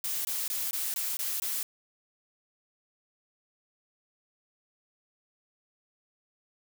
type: noise bursts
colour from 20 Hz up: blue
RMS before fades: -32 dBFS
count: 7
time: 0.04-1.63 s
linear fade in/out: 2 ms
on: 210 ms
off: 20 ms
effects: none